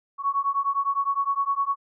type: beating tone pair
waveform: sine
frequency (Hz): 1108.7 / 1118.5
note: C#6 / C#6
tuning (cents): 0 / +15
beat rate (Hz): 9.8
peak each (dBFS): -25 / -25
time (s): 0.18-1.76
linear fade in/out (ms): 50
effects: none